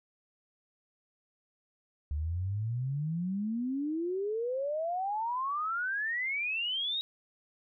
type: exponential sweep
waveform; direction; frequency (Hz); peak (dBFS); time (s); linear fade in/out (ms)
sine; up; 71.4 to 3836; -30; 2.11-7.01; 0
effects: none